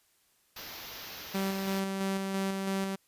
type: band-stop noise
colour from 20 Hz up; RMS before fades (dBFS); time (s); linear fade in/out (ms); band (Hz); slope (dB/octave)
white; -41; 0.56-1.8; 5; 5900 to 13000; 48
type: tone with tremolo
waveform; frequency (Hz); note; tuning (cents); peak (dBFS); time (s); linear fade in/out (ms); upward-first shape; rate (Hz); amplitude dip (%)
sawtooth; 193.7; G3; -20; -25; 1.34-2.96; 10; square; 3; 30
effects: white hiss -69 dBFS RMS until 3.07 s + resampled to 32000 Hz